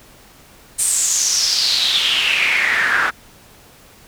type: noise with band-pass filter sweep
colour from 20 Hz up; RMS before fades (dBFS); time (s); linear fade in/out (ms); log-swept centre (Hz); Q
pink; -17; 0.78-3.11; 20; 9000 to 1400; 5.9
effects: pink hiss -46 dBFS RMS until 4.07 s